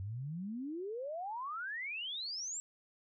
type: exponential sweep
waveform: sine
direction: up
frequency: 91.4 to 7730 Hz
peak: -38 dBFS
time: 0-2.6 s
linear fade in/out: 0 ms
effects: none